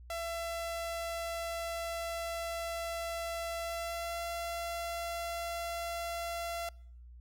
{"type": "tone with pitch glide", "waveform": "sawtooth", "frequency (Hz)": [672, 680.6], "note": ["E5", "F5"], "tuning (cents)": [33, -45], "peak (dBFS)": -32, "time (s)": [0.1, 6.69], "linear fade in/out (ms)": 2, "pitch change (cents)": 22, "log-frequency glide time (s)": [3.61, 4.23], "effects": ["noise-tail reverb RT60 0.7 s tail -26 dB re dry", "added 60 Hz sine -49 dBFS peak until 7.2 s"]}